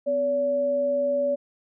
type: tone pair together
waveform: sine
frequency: 253.9 / 570 Hz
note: B3 / C#5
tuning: +48 / +48 cents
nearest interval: octave + major second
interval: 1400 cents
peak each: -33 / -21 dBFS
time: 0.06-1.36 s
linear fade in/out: 20 ms
effects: none